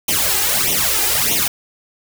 white noise with flanger, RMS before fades -17 dBFS, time 0.08-1.48 s, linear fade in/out 5 ms, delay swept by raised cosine 0.32 to 2.52 ms, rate 1.6 Hz, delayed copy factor +0.85, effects none

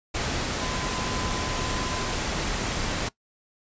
sine tone in noise, 1018 Hz, C6, 48 cents flat, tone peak -36 dBFS, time 0.61-2.13 s, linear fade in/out 10 ms, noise pink, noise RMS -28 dBFS, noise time 0.14-3.09 s, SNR -11 dB, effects noise-tail reverb RT60 0.1 s tail -20 dB re dry + resampled to 16000 Hz

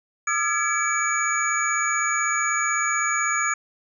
sine tone cluster, 1214 / 1350 / 1683 / 2292 / 6780 Hz, D#6 / E6 / G#6 / D7 / G#8, -43 / +41 / +23 / -43 / +35 cents, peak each -27 dBFS, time 0.27-3.54 s, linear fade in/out 5 ms, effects none

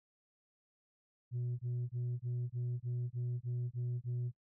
sine tone bursts, 122.2 Hz, B2, 18 cents flat, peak -32 dBFS, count 10, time 1.31-4.317 s, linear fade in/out 50 ms, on 280 ms, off 23 ms, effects noise-tail reverb RT60 0.1 s tail -20 dB re dry + tanh soft clip ceiling -33 dBFS

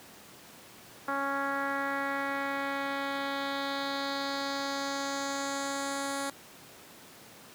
10% pulse tone with low-pass filter sweep, 277.2 Hz, C#4, in tune, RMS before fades -33 dBFS, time 1.08-6.3 s, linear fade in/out 2 ms, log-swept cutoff 1400 to 9700 Hz, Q 2.2, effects pink hiss -51 dBFS RMS until 7.54 s + high-pass 150 Hz 12 dB/octave

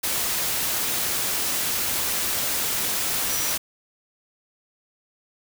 sine tone in noise, 5840 Hz, F#8, 24 cents flat, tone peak -30 dBFS, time 3.29-3.52 s, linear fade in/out 10 ms, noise white, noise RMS -25 dBFS, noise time 0.03-3.58 s, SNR -8 dB, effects none

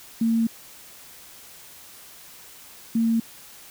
sine tone bursts at uneven times, 227.6 Hz, A#3, 41 cents flat, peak -18 dBFS, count 2, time 0.21-0.47 / 2.95-3.2 s, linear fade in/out 5 ms, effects white hiss -46 dBFS RMS until 3.7 s

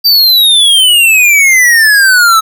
square exponential sweep, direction down, 4709 to 1293 Hz, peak -4 dBFS, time 0.04-2.41 s, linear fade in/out 20 ms, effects none

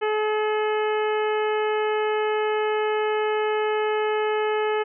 harmonic tone, 427.7 Hz, A4, 49 cents flat, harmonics 1 / 2 / 3 / 4 / 5 / 6 / 7, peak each -22 / -28 / -32 / -34 / -36 / -38 / -39 dBFS, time 0.01-4.84 s, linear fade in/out 20 ms, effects none

